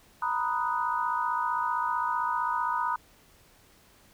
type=chord; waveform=sine; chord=B major seventh; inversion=third; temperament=equal; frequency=932.3 / 987.8 / 1244.5 / 1480 Hz; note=A#5 / B5 / D#6 / F#6; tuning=0 / 0 / 0 / 0 cents; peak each=-31 / -30 / -31 / -36 dBFS; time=0.22-2.96 s; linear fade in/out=5 ms; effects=pink hiss -59 dBFS RMS until 4.13 s